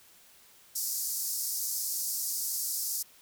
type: band-pass noise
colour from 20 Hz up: white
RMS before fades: -33 dBFS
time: 0.75-3.03 s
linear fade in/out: 10 ms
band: 4800 to 16000 Hz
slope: 48 dB/octave
effects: white hiss -58 dBFS RMS until 3.21 s